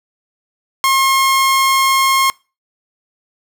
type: tone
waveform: sawtooth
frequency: 1074 Hz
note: C6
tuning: 45 cents sharp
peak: -7 dBFS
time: 0.84-2.3 s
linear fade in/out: 0 ms
effects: noise-tail reverb RT60 0.3 s tail -24 dB re dry